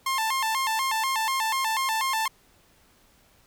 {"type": "tone with vibrato", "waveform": "sawtooth", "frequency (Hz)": 970, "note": "B5", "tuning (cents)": -31, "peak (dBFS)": -20, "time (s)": [0.06, 2.28], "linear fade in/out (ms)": 5, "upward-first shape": "square", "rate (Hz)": 4.1, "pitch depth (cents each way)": 160, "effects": ["pink hiss -60 dBFS RMS until 3.46 s"]}